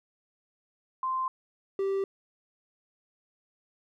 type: tone pair in turn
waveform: sine / triangle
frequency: 1042 / 390.3 Hz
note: C6 / G4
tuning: -7 / -8 cents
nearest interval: octave + perfect fourth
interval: 1701 cents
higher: first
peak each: -27 / -24 dBFS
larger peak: second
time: 1.03-1.28 / 1.79-2.04 s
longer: neither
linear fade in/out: 2 ms
effects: none